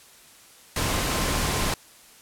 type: tone in noise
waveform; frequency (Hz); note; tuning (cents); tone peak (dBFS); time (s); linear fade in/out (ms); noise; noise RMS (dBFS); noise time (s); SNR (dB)
sine; 1046.5; C6; 0; -36; 0.76-1.74; 2; pink; -25; 0.76-1.74; -14
effects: white hiss -51 dBFS RMS until 2.21 s + low-pass 12000 Hz 12 dB/octave